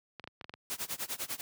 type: clicks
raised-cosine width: 0.3 ms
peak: -27 dBFS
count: 7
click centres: 0.197 / 0.241 / 0.275 / 0.412 / 0.444 / 0.495 / 0.539 s
type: noise with tremolo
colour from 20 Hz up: white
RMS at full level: -35 dBFS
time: 0.7-1.41 s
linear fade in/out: 0 ms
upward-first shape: sine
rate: 10 Hz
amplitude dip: 95%
effects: high-pass 80 Hz 12 dB/octave